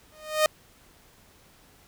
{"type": "tone with exponential growth", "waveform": "sawtooth", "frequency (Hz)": 617, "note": "D#5", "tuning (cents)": -15, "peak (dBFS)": -12, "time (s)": [0.12, 0.46], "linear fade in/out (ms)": 1, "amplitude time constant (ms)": 72, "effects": ["pink hiss -57 dBFS RMS until 1.87 s"]}